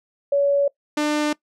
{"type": "tone pair in turn", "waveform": ["sine", "sawtooth"], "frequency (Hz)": [565, 299.3], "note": ["C#5", "D4"], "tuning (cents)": [33, 33], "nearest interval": "major seventh", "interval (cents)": 1100, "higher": "first", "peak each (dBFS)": -15, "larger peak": "neither", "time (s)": [[0.32, 0.68], [0.97, 1.33]], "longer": "neither", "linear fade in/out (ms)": 5, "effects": ["noise-tail reverb RT60 0.1 s tail -21 dB re dry", "low-pass 8000 Hz 12 dB/octave"]}